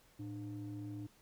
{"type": "ring-modulated tone", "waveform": "triangle", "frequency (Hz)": 94.3, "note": "F#2", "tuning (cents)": 33, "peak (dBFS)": -35, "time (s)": [0.19, 1.07], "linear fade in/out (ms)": 10, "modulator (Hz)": 206, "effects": ["tanh soft clip ceiling -37 dBFS", "pink hiss -67 dBFS RMS until 1.21 s"]}